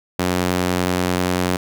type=tone with high-pass filter; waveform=sawtooth; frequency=90.3 Hz; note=F#2; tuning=42 cents flat; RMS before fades=-20 dBFS; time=0.19-1.57 s; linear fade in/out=5 ms; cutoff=190 Hz; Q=0.78; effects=none